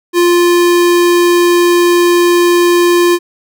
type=tone; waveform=square; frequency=349.2 Hz; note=F4; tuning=in tune; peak=-7 dBFS; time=0.13-3.19 s; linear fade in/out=50 ms; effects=none